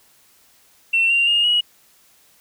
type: tone with pitch steps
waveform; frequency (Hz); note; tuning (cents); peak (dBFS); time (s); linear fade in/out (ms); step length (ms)
sine; 2704 / 2770 / 2838 / 2908; E7 / F7 / F7 / F#7; +43 / -15 / +27 / -31; -13; 0.93-1.61; 10; 170
effects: tanh soft clip ceiling -9 dBFS + white hiss -55 dBFS RMS until 2.4 s